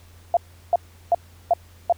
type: tone bursts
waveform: sine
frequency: 690 Hz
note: F5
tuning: 21 cents flat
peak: -13 dBFS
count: 5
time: 0.34-1.925 s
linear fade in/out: 2 ms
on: 29 ms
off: 360 ms
effects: added 86 Hz sine -47 dBFS peak until 1.97 s + pink hiss -54 dBFS RMS until 1.97 s